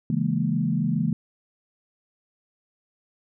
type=chord; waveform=sine; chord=A# half-diminished seventh; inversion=first; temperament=equal; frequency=138.59 / 164.81 / 207.7 / 233.1 Hz; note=C#3 / E3 / G#3 / A#3; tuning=0 / 0 / 0 / 0 cents; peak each=-28 / -25 / -27 / -27 dBFS; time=0.1-1.13 s; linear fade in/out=2 ms; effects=none